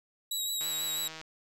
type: tone with vibrato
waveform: 20% pulse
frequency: 3869 Hz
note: B7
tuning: 36 cents flat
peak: -25 dBFS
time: 0.31-1.08 s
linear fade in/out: 5 ms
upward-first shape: sine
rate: 6.1 Hz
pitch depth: 30 cents each way
type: click train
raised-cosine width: 0.2 ms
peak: -26 dBFS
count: 97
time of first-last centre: 0.61-1.214 s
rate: 159 Hz
effects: none